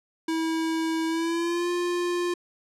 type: tone with pitch glide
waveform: square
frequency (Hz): 324.1 to 351.4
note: E4 to F4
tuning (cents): -29 to +11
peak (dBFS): -25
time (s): 0.28-2.34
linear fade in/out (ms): 5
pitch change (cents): +140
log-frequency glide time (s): 1.07-1.7
effects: low-pass 9000 Hz 12 dB/octave